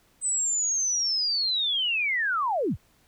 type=linear sweep; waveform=sine; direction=down; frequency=8180 to 34 Hz; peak=-23 dBFS; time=0.21-2.77 s; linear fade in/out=50 ms; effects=pink hiss -63 dBFS RMS until 3.07 s